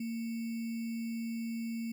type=tone with sample-and-hold; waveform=sine; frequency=229.1 Hz; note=A#3; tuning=30 cents flat; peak=-34 dBFS; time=0-1.92 s; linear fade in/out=5 ms; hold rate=2450 Hz; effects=none